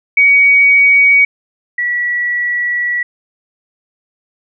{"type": "tone pair in turn", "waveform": "sine", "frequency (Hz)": [2253, 1941], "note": ["C#7", "B6"], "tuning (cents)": [28, -31], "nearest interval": "minor third", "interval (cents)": 259, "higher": "first", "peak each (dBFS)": [-5, -13], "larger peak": "first", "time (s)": [[0.17, 1.25], [1.78, 3.03]], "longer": "second", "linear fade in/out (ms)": 5, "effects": []}